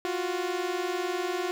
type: tone pair together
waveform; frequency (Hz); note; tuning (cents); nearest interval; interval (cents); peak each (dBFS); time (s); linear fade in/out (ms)
sawtooth; 348.9 / 368.9; F4 / F#4; -2 / -5; minor second; 97; -27; 0.05-1.51; 0
effects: low-pass 6000 Hz 12 dB/octave + 8-bit